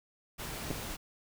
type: noise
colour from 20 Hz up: pink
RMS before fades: -40 dBFS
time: 0.38-0.97 s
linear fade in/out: 20 ms
type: clicks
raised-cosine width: 2 ms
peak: -22 dBFS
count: 2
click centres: 0.705 / 0.712 s
effects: none